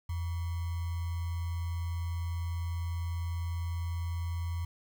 sine tone with sample-and-hold, 85 Hz, F2, 46 cents flat, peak -31 dBFS, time 0.09-4.65 s, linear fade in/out 5 ms, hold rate 1050 Hz, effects none

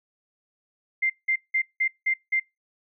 sine tone bursts, 2093 Hz, C7, in tune, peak -20 dBFS, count 6, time 1.02-2.4 s, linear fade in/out 10 ms, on 80 ms, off 180 ms, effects noise-tail reverb RT60 0.2 s tail -23 dB re dry

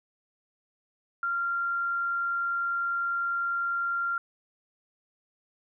sine tone, 1385 Hz, F6, 15 cents flat, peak -26 dBFS, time 1.23-4.18 s, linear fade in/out 2 ms, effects none

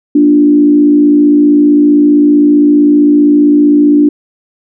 sine tone with frequency modulation, 293.7 Hz, D4, in tune, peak -3 dBFS, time 0.15-4.09 s, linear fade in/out 5 ms, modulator 55.4 Hz, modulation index 0.53, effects none

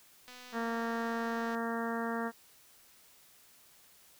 click train, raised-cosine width 0.2 ms, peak -34 dBFS, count 317, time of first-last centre 0.28-1.549 s, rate 249 Hz
harmonic tone, 230.4 Hz, A#3, 20 cents flat, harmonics 1 / 2 / 3 / 4 / 5 / 6 / 7 / 8, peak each -36 / -39 / -41 / -42 / -43 / -44 / -44 / -45 dBFS, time 0.52-2.32 s, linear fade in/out 50 ms
effects white hiss -61 dBFS RMS until 4.19 s

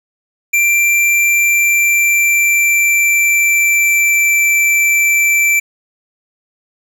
square tone with pitch glide, 2358 to 2336 Hz, D7 to D7, +6 to -10 cents, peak -10 dBFS, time 0.53-5.6 s, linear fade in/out 10 ms, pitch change -16 cents, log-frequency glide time 1.33-4.49 s, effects 7-bit

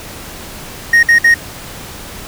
triangle tone bursts, 1864.7 Hz, A#6, in tune, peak -3 dBFS, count 3, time 0.93-1.342 s, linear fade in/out 5 ms, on 100 ms, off 56 ms, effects pink hiss -30 dBFS RMS until 2.27 s

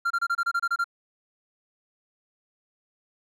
triangle tone bursts, 1384 Hz, F6, 16 cents flat, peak -20 dBFS, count 10, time 0.05-0.843 s, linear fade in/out 10 ms, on 55 ms, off 27 ms, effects none

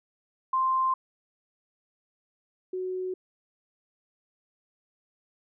sine tone pair in turn, 1046.5 / 370 Hz, C6 / F#4, 0 / 0 cents, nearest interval octave + tritone, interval 1800 cents, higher first, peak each -22 / -29 dBFS, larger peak first, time 0.53-0.94 / 2.73-3.14 s, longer neither, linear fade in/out 5 ms, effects none

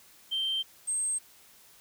sine tone pair in turn, 3136 / 8372 Hz, G7 / C9, 0 / 0 cents, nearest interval octave + perfect fourth, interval 1700 cents, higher second, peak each -26 dBFS, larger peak neither, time 0.31-0.63 / 0.87-1.19 s, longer neither, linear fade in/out 20 ms, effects tanh soft clip ceiling -24 dBFS + white hiss -57 dBFS RMS until 1.8 s

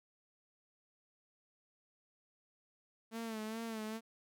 sawtooth tone with vibrato, 222.3 Hz, A3, 18 cents sharp, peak -36 dBFS, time 3.11-4.01 s, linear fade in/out 50 ms, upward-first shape sine, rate 2.4 Hz, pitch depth 56 cents each way, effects none

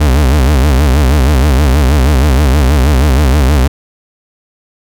40% pulse tone with vibrato, 69.3 Hz, C#2, in tune, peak -5 dBFS, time 0-3.68 s, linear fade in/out 10 ms, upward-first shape sine, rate 6.3 Hz, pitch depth 180 cents each way, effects none

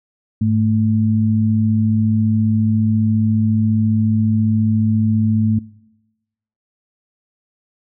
sine tone pair together, 105.2 / 219.7 Hz, G#2 / A3, +23 / -2 cents, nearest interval octave + minor second, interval 1275 cents, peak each -16 dBFS, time 0.41-5.59 s, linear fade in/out 5 ms, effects noise-tail reverb RT60 1.0 s tail -23 dB re dry

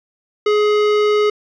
sine tone with hard clipping, 420 Hz, G#4, 19 cents sharp, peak -14 dBFS, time 0.46-1.3 s, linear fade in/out 5 ms, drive 16 dB, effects resampled to 22050 Hz

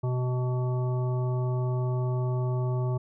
harmonic tone, 125.7 Hz, B2, 31 cents sharp, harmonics 1 / 3 / 5 / 7 / 9, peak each -25 / -35 / -39 / -42 / -44 dBFS, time 0.03-2.98 s, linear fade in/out 10 ms, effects none

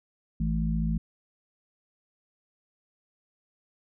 harmonic tone, 54.7 Hz, A1, 9 cents flat, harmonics 1 / 3 / 4, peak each -28 / -28 / -31 dBFS, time 0.4-0.98 s, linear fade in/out 5 ms, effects none

